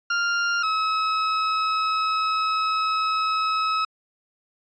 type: tone pair in turn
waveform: 40% pulse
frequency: 1396.9 / 1286.8 Hz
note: F6 / E6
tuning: 0 / -42 cents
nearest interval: minor second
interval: 142 cents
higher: first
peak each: -20 dBFS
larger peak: neither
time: 0.1-0.63 / 0.63-3.85 s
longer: second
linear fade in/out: 5 ms
effects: resampled to 16000 Hz